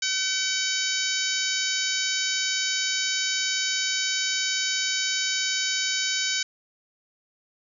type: harmonic tone with a mistuned harmonic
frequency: 763 Hz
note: G5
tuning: 47 cents flat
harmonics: 2 / 3 / 4 / 5 / 6 / 7 / 8 / 9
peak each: -32 / -32 / -32 / -32 / -32 / -32 / -32 / -32 dBFS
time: 0.02-6.43 s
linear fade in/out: 5 ms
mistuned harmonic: 3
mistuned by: -16 cents
effects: none